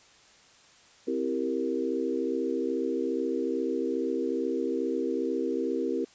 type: chord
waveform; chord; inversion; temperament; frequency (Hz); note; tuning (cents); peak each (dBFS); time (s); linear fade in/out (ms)
sine; C dominant seventh; none; equal; 261.6 / 329.6 / 392 / 466.2; C4 / E4 / G4 / Bb4; 0 / 0 / 0 / 0; -32; 1.07-6.05; 10
effects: white hiss -57 dBFS RMS until 6.14 s + resampled to 16000 Hz